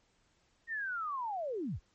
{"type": "linear sweep", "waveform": "sine", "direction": "down", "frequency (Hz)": [1878, 32.7], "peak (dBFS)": -34, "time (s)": [0.67, 1.8], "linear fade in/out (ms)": 50, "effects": ["pink hiss -72 dBFS RMS until 1.94 s", "MP3 32 kbps"]}